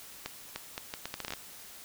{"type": "accelerating click train", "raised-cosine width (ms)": 0.2, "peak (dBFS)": -18, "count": 12, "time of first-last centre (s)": [0.26, 1.336], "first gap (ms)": 300, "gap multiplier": 0.73, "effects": ["white hiss -49 dBFS RMS until 1.84 s"]}